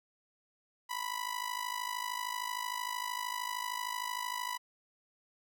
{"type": "tone with amplitude modulation", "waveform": "sawtooth", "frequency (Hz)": 987.8, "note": "B5", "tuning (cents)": 0, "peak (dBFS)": -28, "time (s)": [0.89, 4.58], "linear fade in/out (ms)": 20, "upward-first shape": "sine", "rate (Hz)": 53.1, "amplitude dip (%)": 80, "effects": []}